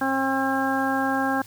harmonic tone, 268 Hz, C4, 42 cents sharp, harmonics 1 / 2 / 3 / 4 / 5 / 6, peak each -25 / -31 / -26 / -31 / -33 / -28 dBFS, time 0.01-1.42 s, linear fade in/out 5 ms, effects added 105 Hz sine -48 dBFS peak until 1.46 s + white hiss -48 dBFS RMS until 1.46 s

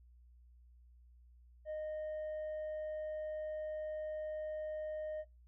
triangle tone with tanh clipping, 617 Hz, D#5, 15 cents flat, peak -39 dBFS, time 1.65-5.25 s, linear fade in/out 50 ms, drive 7 dB, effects noise-tail reverb RT60 0.2 s tail -21 dB re dry + added 60 Hz sine -59 dBFS peak until 5.47 s

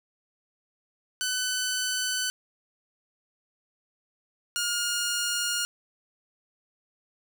10% pulse tone pair in turn, 1505 / 1422.3 Hz, F#6 / F6, +29 / +31 cents, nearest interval minor second, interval 98 cents, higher first, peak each -18 dBFS, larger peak neither, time 1.21-2.3 / 4.56-5.65 s, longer neither, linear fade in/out 0 ms, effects none

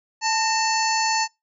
harmonic tone with a mistuned harmonic, 883 Hz, A5, 6 cents sharp, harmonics 1 / 2 / 3 / 5 / 6 / 7 / 8, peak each -22 / -28 / -30 / -27 / -33 / -30 / -32 dBFS, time 0.21-1.28 s, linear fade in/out 50 ms, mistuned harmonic 2, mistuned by +61 cents, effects noise-tail reverb RT60 0.2 s tail -23 dB re dry

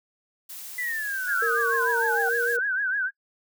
blue noise, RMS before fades -39 dBFS, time 0.49-2.57 s, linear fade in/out 10 ms
sine exponential sweep, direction down, 2009 to 763 Hz, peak -27 dBFS, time 0.78-2.29 s, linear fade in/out 5 ms
sine tone with vibrato, 1568 Hz, G6, in tune, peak -23 dBFS, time 1.26-3.11 s, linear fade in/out 50 ms, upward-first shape triangle, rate 6.6 Hz, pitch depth 140 cents each way
sine tone with pitch glide, 463.3 to 473.6 Hz, A#4 to A#4, -11 to +27 cents, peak -26 dBFS, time 1.42-2.59 s, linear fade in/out 5 ms, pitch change +38 cents, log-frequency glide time 2.22-2.42 s
effects noise-tail reverb RT60 0.1 s tail -23 dB re dry

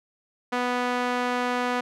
sawtooth tone with band-pass filter, 246.9 Hz, B3, in tune, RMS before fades -26 dBFS, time 0.52-1.81 s, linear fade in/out 10 ms, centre 1200 Hz, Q 0.7, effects none

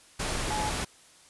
sine tone in noise, 850 Hz, G#5, 40 cents sharp, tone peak -30 dBFS, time 0.5-0.7 s, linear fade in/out 10 ms, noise pink, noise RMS -31 dBFS, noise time 0.19-0.85 s, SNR -2 dB, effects white hiss -56 dBFS RMS until 1.29 s + resampled to 24000 Hz

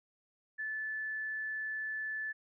sine tone, 1742 Hz, A6, 18 cents flat, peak -35 dBFS, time 0.58-2.33 s, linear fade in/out 20 ms, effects none

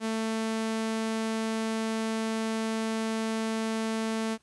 sawtooth tone, 222.3 Hz, A3, 18 cents sharp, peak -24 dBFS, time 0-4.38 s, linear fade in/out 50 ms, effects pink hiss -67 dBFS RMS until 4.42 s + resampled to 24000 Hz

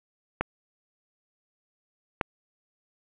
clicks, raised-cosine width 0.5 ms, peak -10 / -9 dBFS, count 2, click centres 0.41 / 2.212 s, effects resampled to 8000 Hz + 8-bit

